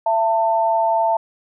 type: tone pair together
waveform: sine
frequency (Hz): 670 / 894.3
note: E5 / A5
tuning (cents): +28 / +28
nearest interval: perfect fourth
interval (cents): 500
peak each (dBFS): -18 / -17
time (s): 0.06-1.17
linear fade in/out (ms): 5
effects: none